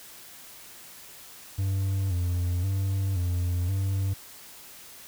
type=tone with vibrato; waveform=triangle; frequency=92.5 Hz; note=F#2; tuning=in tune; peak=-22 dBFS; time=1.58-4.14 s; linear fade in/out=10 ms; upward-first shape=square; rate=0.95 Hz; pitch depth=79 cents each way; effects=white hiss -47 dBFS RMS until 5.07 s